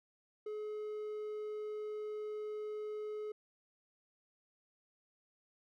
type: tone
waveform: triangle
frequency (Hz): 424.8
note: G#4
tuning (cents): +39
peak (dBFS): -37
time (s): 0.46-3.32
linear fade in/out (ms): 5
effects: none